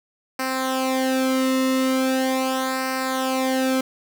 sawtooth tone with flanger, 261.6 Hz, C4, in tune, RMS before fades -22 dBFS, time 0.39-3.81 s, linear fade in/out 5 ms, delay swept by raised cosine 0.29 to 1.28 ms, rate 0.4 Hz, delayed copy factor -0.75, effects 7-bit

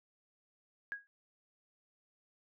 sine tone with exponential decay, 1648 Hz, G#6, 14 cents flat, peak -33 dBFS, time 0.92-1.07 s, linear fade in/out 0 ms, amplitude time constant 31 ms, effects none

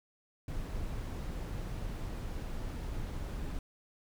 brown noise, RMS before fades -38 dBFS, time 0.48-3.59 s, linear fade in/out 2 ms, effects none

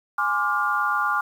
sine chord, D half-diminished seventh, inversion second, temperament equal with one note detuned, 830.6 / 1046.5 / 1174.7 / 1414 Hz, Ab5 / C6 / D6 / F6, 0 / 0 / 0 / +21 cents, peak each -28 / -29 / -24 / -24 dBFS, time 0.18-1.21 s, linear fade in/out 5 ms, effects 8-bit

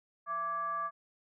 sine tone with frequency modulation, 1168 Hz, D6, 10 cents flat, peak -32 dBFS, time 0.26-0.91 s, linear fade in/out 50 ms, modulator 500 Hz, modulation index 0.48, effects none

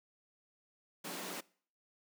pink high-pass noise, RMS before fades -43 dBFS, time 1.04-1.41 s, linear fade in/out 10 ms, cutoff 170 Hz, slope 96 dB/octave, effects noise-tail reverb RT60 0.5 s tail -23 dB re dry

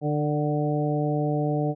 harmonic tone with a mistuned harmonic, 149.2 Hz, D3, 28 cents sharp, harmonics 1 / 2 / 3 / 4 / 5, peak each -25 / -28 / -30 / -31 / -32 dBFS, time 0.01-1.75 s, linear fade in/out 50 ms, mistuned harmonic 4, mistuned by -20 cents, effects none

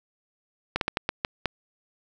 slowing click train, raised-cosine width 0.3 ms, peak -8 dBFS, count 7, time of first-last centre 0.76-1.457 s, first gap 52 ms, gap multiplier 1.32, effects none

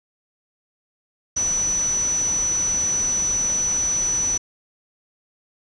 sine tone in noise, 5950 Hz, F#8, 9 cents sharp, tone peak -19 dBFS, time 1.36-4.38 s, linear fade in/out 10 ms, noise pink, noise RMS -34 dBFS, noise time 1.36-4.38 s, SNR +12 dB, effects resampled to 22050 Hz

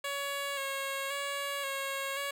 10% pulse tone with vibrato, 554.4 Hz, C#5, in tune, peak -25 dBFS, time 0.04-2.31 s, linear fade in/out 5 ms, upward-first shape square, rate 0.94 Hz, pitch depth 25 cents each way, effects none

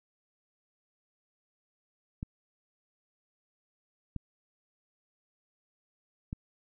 clicks, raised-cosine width 5 ms, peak -23 dBFS, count 3, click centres 2.229 / 4.163 / 6.329 s, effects none

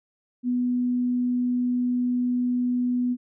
sine tone, 246.9 Hz, B3, in tune, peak -21 dBFS, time 0.43-3.17 s, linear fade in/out 50 ms, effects none

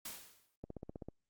white noise with exponential decay, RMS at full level -42 dBFS, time 0.05-0.56 s, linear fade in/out 5 ms, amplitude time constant 110 ms
click train, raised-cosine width 2 ms, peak -31 dBFS, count 8, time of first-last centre 0.64-1.086 s, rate 15.7 Hz
effects Opus 48 kbps

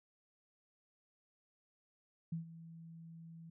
sine tone with ADSR envelope, 164.81 Hz, E3, in tune, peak -35 dBFS, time 2.32-3.5 s, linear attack 6 ms, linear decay 120 ms, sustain -15 dB, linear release 6 ms, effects none

